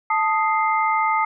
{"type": "tone cluster", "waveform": "sine", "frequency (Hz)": [880, 1247, 2092], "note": ["A5", "D#6", "C7"], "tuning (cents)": [0, 3, -1], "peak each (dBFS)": [-20, -21, -25], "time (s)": [0.1, 1.25], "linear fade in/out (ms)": 5, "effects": []}